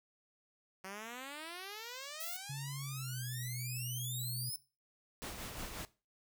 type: exponential sweep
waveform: 5% pulse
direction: up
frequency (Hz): 186 to 5330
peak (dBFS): -33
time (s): 0.84-4.56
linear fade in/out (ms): 2
type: noise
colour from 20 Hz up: violet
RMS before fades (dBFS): -43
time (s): 2.2-2.37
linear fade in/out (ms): 5
type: tone with pitch glide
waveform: sine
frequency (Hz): 138.7 to 124.28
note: C#3 to B2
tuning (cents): +1 to +11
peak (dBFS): -40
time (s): 2.49-4.5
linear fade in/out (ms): 10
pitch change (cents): -190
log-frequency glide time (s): 2.81-3.22
type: noise with tremolo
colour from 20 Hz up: pink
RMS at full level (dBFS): -43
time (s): 5.22-5.85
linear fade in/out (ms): 0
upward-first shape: sine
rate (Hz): 5.6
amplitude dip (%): 40
effects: noise-tail reverb RT60 0.3 s tail -18 dB re dry